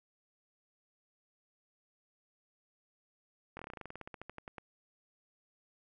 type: slowing click train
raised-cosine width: 0.5 ms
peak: -29 dBFS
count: 20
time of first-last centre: 3.57-4.582 s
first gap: 22 ms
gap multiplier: 1.09
effects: none